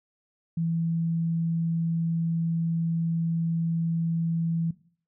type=tone; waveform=sine; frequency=165.7 Hz; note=E3; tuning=9 cents sharp; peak=-24 dBFS; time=0.57-4.71 s; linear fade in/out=5 ms; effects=noise-tail reverb RT60 0.5 s tail -18 dB re dry